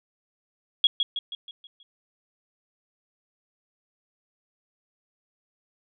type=tone with echo; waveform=sine; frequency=3322 Hz; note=G#7; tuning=in tune; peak=-14 dBFS; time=0.84-0.87 s; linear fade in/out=2 ms; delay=160 ms; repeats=6; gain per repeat=-6 dB; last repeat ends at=1.83 s; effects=none